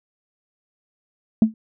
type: tone with exponential decay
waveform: sine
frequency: 220 Hz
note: A3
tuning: in tune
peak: -5 dBFS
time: 1.42-1.54 s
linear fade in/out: 2 ms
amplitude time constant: 24 ms
effects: tanh soft clip ceiling -6 dBFS